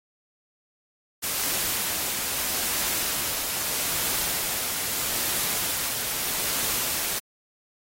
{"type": "noise with tremolo", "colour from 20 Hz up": "white", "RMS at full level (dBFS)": -26, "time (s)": [1.22, 7.2], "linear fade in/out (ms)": 20, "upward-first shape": "triangle", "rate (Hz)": 0.78, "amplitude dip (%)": 30, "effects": ["AAC 48 kbps"]}